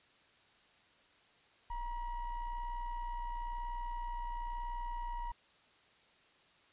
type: ring-modulated tone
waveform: triangle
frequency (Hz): 489.5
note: B4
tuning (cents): -15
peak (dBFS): -32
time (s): 1.7-5.32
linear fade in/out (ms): 5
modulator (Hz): 459
effects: white hiss -66 dBFS RMS until 6.72 s + resampled to 8000 Hz